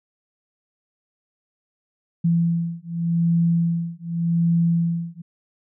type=beating tone pair; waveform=sine; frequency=168.2 / 169.06 Hz; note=E3 / E3; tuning=+35 / +44 cents; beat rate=0.86 Hz; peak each=-21 dBFS; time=2.24-5.22 s; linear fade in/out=10 ms; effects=none